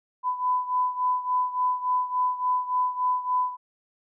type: beating tone pair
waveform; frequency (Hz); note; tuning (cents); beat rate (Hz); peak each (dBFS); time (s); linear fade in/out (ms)
sine; 1000 / 1003.5; B5 / B5; +21 / +27; 3.5; -24 / -28; 0.23-3.57; 50
effects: none